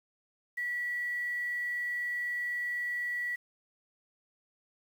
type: tone with quantisation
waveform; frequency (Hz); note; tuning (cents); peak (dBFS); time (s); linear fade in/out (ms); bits
sine; 1944; B6; -28; -31; 0.57-3.36; 10; 9
effects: none